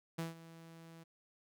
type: tone with ADSR envelope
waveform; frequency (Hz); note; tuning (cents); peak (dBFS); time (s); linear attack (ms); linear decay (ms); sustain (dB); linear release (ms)
sawtooth; 164.81; E3; 0; -32; 0.18-1.04; 10; 150; -17; 14
effects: none